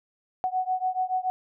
sine beating tone pair, 740 / 747 Hz, F#5 / F#5, 0 / +16 cents, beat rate 7 Hz, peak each -27 / -28 dBFS, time 0.44-1.3 s, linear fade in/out 0 ms, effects none

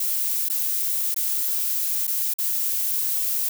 violet noise with dropouts, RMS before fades -24 dBFS, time 0-3.49 s, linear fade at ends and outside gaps 5 ms, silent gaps 0.488-0.498 / 1.144-1.162 / 2.07-2.076 / 2.338-2.385 s, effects none

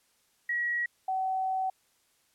sine tone pair in turn, 1913 / 757.4 Hz, A#6 / F#5, +44 / +40 cents, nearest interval octave + major third, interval 1604 cents, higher first, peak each -27 dBFS, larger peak neither, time 0.49-0.86 / 1.08-1.7 s, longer second, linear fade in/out 5 ms, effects white hiss -69 dBFS RMS until 2.34 s + low-pass 12000 Hz 12 dB/octave

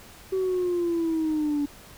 sine linear sweep, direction down, 382.2 to 285.9 Hz, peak -21 dBFS, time 0.32-1.66 s, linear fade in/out 10 ms, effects tanh soft clip ceiling -20 dBFS + pink hiss -48 dBFS RMS until 1.97 s

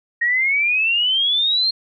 sine exponential sweep, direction up, 1864.7 to 4248 Hz, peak -15 dBFS, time 0.21-1.71 s, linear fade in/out 10 ms, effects none

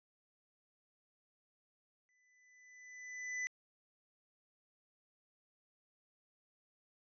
square tone with exponential growth, 1998 Hz, B6, 20 cents sharp, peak -36 dBFS, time 2.09-3.47 s, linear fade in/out 0 ms, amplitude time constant 300 ms, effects resampled to 16000 Hz

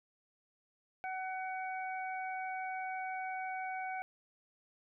harmonic tone, 751 Hz, F#5, 26 cents sharp, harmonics 1 / 2 / 3, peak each -38 / -45 / -45 dBFS, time 1.04-4.02 s, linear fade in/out 0 ms, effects none

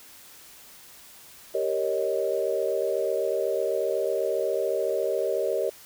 sine chord, Eb dominant seventh, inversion first, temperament equal, 392 / 466.2 / 554.4 / 622.3 Hz, G4 / Bb4 / Db5 / Eb5, 0 / 0 / 0 / 0 cents, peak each -29 dBFS, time 1.54-5.7 s, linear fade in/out 10 ms, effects white hiss -49 dBFS RMS until 5.85 s

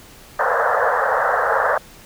pink band-pass noise, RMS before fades -18 dBFS, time 0.39-1.78 s, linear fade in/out 5 ms, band 460 to 1800 Hz, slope 96 dB/octave, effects pink hiss -44 dBFS RMS until 2.05 s

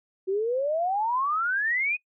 sine exponential sweep, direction up, 370 to 2523 Hz, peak -23 dBFS, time 0.27-1.97 s, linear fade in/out 20 ms, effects noise-tail reverb RT60 0.1 s tail -22 dB re dry

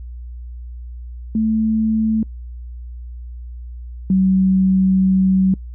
sine tone pair in turn, 220 / 189.19 Hz, A3 / F#3, 0 / +39 cents, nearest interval minor third, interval 261 cents, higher first, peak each -14 / -11 dBFS, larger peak second, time 1.35-2.23 / 4.1-5.54 s, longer second, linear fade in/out 2 ms, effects noise-tail reverb RT60 0.1 s tail -26 dB re dry + added 60 Hz sine -29 dBFS peak until 5.74 s

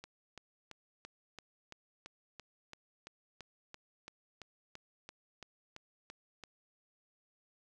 click train, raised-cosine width 0.2 ms, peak -30 dBFS, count 20, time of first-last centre 0.04-6.437 s, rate 2.97 Hz, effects none

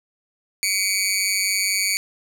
15% pulse tone with amplitude modulation, 2263 Hz, C#7, 35 cents sharp, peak -9 dBFS, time 0.63-1.97 s, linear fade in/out 0 ms, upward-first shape sine, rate 195 Hz, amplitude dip 80%, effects none

